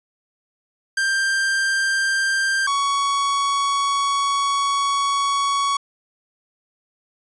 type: tone pair in turn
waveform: 45% pulse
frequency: 1582 / 1118.6 Hz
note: G6 / C#6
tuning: +15 / +15 cents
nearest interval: tritone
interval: 600 cents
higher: first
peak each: -18 dBFS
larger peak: neither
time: 0.97-2.67 / 2.67-5.77 s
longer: second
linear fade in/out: 5 ms
effects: resampled to 22050 Hz